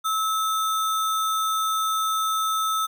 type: tone with sample-and-hold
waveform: sine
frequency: 1300 Hz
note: E6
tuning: 24 cents flat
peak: -21 dBFS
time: 0.04-2.87 s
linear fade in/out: 20 ms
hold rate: 4900 Hz
effects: none